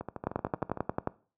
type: two click trains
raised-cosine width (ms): 1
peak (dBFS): -14 / -22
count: 10 / 11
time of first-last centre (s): 0.27-1.074 / 0.01-0.773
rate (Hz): 11.2 / 13.1
effects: noise-tail reverb RT60 0.4 s tail -20 dB re dry + high-pass 80 Hz 12 dB/octave